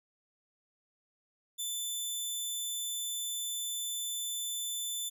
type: tone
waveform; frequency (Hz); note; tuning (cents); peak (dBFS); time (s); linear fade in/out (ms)
15% pulse; 3520; A7; 0; -27; 1.58-5.1; 20
effects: none